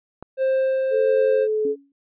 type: click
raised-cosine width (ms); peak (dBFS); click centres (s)
1; -22; 0.226
type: tone with tremolo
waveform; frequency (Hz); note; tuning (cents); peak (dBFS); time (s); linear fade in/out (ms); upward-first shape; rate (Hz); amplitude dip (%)
triangle; 528; C5; +16; -15; 0.37-1.48; 50; sine; 1.5; 25
type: tone with pitch glide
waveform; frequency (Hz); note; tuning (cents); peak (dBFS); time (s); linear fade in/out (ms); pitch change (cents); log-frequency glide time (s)
sine; 440 to 429.7; A4 to A4; 0 to -41; -19; 0.9-1.76; 50; -41; 1.02-1.63
type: tone with exponential decay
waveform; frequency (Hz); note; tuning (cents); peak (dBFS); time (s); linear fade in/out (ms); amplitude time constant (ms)
sine; 279.3; C#4; +13; -25; 1.65-1.92; 2; 58
effects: resampled to 8000 Hz